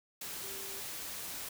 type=tone in noise; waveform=sine; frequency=392 Hz; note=G4; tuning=in tune; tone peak=-50 dBFS; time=0.43-0.8 s; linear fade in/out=5 ms; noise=white; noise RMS=-42 dBFS; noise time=0.21-1.49 s; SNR=-11 dB; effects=none